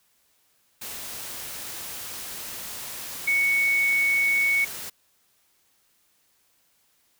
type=tone in noise; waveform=sine; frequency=2221 Hz; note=C#7; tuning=3 cents sharp; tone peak=-19 dBFS; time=3.27-4.65 s; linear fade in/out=10 ms; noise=white; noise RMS=-36 dBFS; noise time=0.81-4.9 s; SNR=+14 dB; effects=white hiss -66 dBFS RMS until 7.19 s